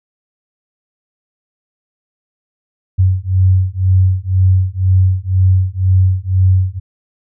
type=beating tone pair; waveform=sine; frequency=92.5 / 94.5 Hz; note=F#2 / F#2; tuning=0 / +37 cents; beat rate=2 Hz; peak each=-12 dBFS; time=2.98-6.8 s; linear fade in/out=20 ms; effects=none